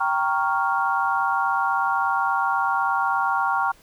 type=chord; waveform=sine; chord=G half-diminished seventh; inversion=none; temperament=equal; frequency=784 / 932.3 / 1108.7 / 1396.9 Hz; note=G5 / Bb5 / Db6 / F6; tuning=0 / 0 / 0 / 0 cents; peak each=-25 dBFS; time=0-3.72 s; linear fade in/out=10 ms; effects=pink hiss -54 dBFS RMS until 3.82 s